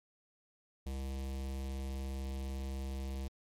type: tone with notch filter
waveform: square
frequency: 67 Hz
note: C2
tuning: 42 cents sharp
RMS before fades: -39 dBFS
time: 0.86-3.28 s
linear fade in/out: 5 ms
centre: 1400 Hz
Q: 1.1
effects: MP3 64 kbps